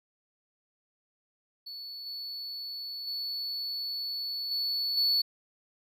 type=tone with level steps; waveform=triangle; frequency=4435 Hz; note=C#8; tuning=in tune; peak=-38 / -35 / -31 / -27 / -22 dBFS; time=1.66-5.22 s; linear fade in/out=10 ms; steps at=2.06 / 3.07 / 4.51 / 4.97 s; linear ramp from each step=5 ms; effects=none